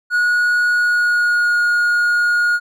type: tone with pitch glide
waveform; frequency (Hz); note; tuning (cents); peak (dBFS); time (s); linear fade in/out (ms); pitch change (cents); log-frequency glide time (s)
triangle; 1454 to 1435.6; F#6 to F6; -31 to +47; -11; 0.1-2.6; 50; -22; 0.7-1.61
effects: none